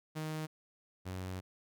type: tone pair in turn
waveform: sawtooth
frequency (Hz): 156 / 92.76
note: D#3 / F#2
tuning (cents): +5 / +5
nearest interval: major sixth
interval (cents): 900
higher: first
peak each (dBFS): -33 / -35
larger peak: first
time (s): 0.15-0.47 / 1.05-1.41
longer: second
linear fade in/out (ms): 20
effects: none